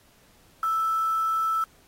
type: tone with quantisation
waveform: sine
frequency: 1318.5 Hz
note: E6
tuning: in tune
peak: -22 dBFS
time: 0.63-1.64 s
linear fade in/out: 2 ms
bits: 7
effects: pink hiss -59 dBFS RMS until 1.87 s + AAC 48 kbps